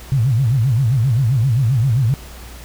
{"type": "tone with vibrato", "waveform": "sine", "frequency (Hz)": 123.47, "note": "B2", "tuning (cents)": 0, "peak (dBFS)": -12, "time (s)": [0.12, 2.14], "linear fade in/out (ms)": 0, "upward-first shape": "sine", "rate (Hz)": 7.6, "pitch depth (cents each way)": 230, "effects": ["added 60 Hz sine -36 dBFS peak until 2.64 s", "pink hiss -39 dBFS RMS until 2.64 s"]}